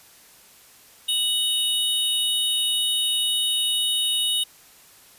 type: tone pair together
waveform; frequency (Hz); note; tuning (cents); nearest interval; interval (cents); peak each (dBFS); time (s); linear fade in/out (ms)
square; 2960 / 3729; F#7 / A#7; 0 / 0; major third; 400; -24 / -24; 1.08-4.44; 10
effects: white hiss -51 dBFS RMS until 5.18 s + resampled to 32000 Hz

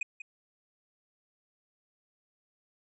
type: tone with echo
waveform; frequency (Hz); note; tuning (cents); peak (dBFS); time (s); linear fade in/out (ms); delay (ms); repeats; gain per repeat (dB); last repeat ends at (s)
triangle; 2485; D#7; -3; -27; 0.01-0.03; 5; 190; 1; -11; 0.22
effects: resampled to 22050 Hz

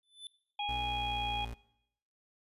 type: tone with exponential growth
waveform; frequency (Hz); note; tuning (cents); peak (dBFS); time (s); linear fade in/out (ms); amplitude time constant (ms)
square; 3509; A7; -5; -40; 0.03-0.27; 1; 52
type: harmonic tone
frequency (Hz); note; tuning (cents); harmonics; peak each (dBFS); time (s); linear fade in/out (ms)
825; G#5; -12; 1 / 3 / 4; -35 / -41 / -38; 0.59-1.45; 5
type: tone with pitch glide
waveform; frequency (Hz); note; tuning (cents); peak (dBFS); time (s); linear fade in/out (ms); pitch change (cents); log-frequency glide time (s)
35% pulse; 61.74 to 57.94; B1 to A#1; 0 to -10; -38; 0.69-1.54; 0; -110; 0.82-1.41
effects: noise-tail reverb RT60 0.8 s tail -21 dB re dry + resampled to 32000 Hz

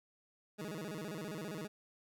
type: tone with vibrato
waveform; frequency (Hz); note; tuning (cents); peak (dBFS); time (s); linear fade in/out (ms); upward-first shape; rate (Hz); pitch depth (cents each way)
20% pulse; 181.3; F#3; -35; -36; 0.58-1.68; 20; square; 15; 240
effects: none

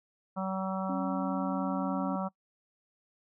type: harmonic tone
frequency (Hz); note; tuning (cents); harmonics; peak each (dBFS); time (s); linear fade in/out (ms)
190; F#3; +46; 1 / 3 / 4 / 5 / 6 / 7; -33 / -38 / -39 / -40 / -41 / -41; 0.36-2.29; 20
type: tone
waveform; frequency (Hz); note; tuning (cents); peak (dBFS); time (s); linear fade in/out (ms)
sine; 273.5; C#4; -23; -33; 0.89-2.16; 5
effects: noise-tail reverb RT60 0.1 s tail -23 dB re dry

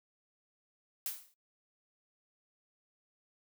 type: noise with exponential decay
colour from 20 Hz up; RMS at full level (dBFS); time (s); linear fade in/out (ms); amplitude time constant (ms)
blue; -34; 1.06-1.34; 1; 60
effects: noise-tail reverb RT60 0.1 s tail -18 dB re dry

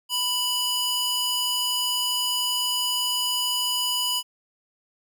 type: tone with high-pass filter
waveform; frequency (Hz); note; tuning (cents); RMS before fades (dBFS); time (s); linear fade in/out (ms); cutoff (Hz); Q
square; 987.8; B5; 0; -25; 0.09-4.23; 50; 2600; 1.1
effects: none

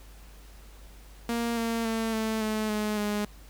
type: tone with pitch steps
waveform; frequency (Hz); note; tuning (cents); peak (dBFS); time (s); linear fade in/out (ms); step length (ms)
sawtooth; 233.9 / 229.4 / 224.9 / 220.5 / 216.2 / 212 / 207.9; A#3 / A#3 / A3 / A3 / A3 / G#3 / G#3; +6 / -28 / +38 / +4 / -30 / +36 / +2; -23; 1.29-3.25; 2; 280
effects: added 50 Hz sine -47 dBFS peak until 3.49 s + pink hiss -55 dBFS RMS until 3.49 s

